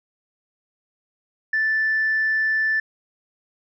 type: tone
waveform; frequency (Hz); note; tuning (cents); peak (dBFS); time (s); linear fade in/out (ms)
sine; 1760; A6; 0; -17; 1.53-2.8; 5
effects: tanh soft clip ceiling -14 dBFS